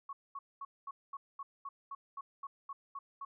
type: tone bursts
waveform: sine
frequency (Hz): 1108.7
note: C#6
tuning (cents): 0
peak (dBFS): -40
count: 13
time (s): 0.09-3.25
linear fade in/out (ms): 5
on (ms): 40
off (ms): 220
effects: none